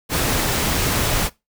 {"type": "noise", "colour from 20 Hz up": "pink", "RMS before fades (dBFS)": -20, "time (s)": [0.09, 1.3], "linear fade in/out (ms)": 50, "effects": ["noise-tail reverb RT60 0.2 s tail -20 dB re dry"]}